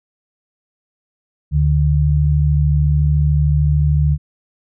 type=tone pair together; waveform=sine; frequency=74.2 / 147.76 Hz; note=D2 / D3; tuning=+18 / +11 cents; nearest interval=octave; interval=1193 cents; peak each=-14 dBFS; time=1.51-4.18 s; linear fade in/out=50 ms; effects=none